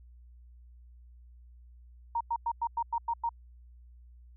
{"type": "tone bursts", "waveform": "sine", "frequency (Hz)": 932.3, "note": "A#5", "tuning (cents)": 0, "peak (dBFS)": -27, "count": 8, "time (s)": [2.15, 3.292], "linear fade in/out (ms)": 5, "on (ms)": 57, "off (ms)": 98, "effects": ["added 60 Hz sine -51 dBFS peak until 4.36 s"]}